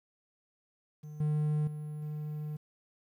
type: tone with level steps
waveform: triangle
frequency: 151.1 Hz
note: D3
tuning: 50 cents sharp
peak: -40 / -25 / -35 / -33 dBFS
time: 1.03-2.57 s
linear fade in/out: 10 ms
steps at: 1.2 / 1.67 / 2.02 s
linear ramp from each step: 5 ms
effects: 11-bit